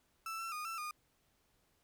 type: tone with pitch steps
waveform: 35% pulse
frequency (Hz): 1324 / 1343 / 1228 / 1335 / 1222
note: E6 / E6 / D#6 / E6 / D#6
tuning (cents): +7 / +32 / -23 / +22 / -32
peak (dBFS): -38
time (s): 0.26-0.91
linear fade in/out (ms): 2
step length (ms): 130
effects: pink hiss -75 dBFS RMS until 1.83 s